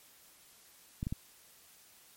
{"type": "clicks", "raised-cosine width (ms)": 5, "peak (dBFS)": -22, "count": 3, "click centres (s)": [1.029, 1.069, 1.125], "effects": ["white hiss -60 dBFS RMS until 2.16 s", "MP3 64 kbps"]}